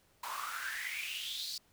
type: noise with high-pass filter sweep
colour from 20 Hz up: pink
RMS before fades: -40 dBFS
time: 0.23-1.58 s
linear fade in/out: 5 ms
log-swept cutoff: 940 to 4700 Hz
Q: 7.7
effects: pink hiss -69 dBFS RMS until 1.72 s